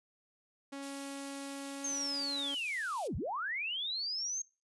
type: tone with pitch glide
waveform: sawtooth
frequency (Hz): 277.2 to 280.6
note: C#4 to C#4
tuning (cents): 0 to +21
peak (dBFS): -37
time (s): 0.72-2.55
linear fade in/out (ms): 10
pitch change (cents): +21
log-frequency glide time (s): 1.79-2.05
type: high-pass noise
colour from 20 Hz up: white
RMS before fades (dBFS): -49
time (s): 0.82-3.08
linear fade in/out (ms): 10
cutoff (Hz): 2400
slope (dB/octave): 96
type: linear two-way sweep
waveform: sine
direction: down then up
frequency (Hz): 6500 to 51.91 to 6500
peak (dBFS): -34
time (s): 1.84-4.42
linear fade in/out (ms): 5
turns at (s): 3.16
effects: noise-tail reverb RT60 0.3 s tail -22 dB re dry + resampled to 24000 Hz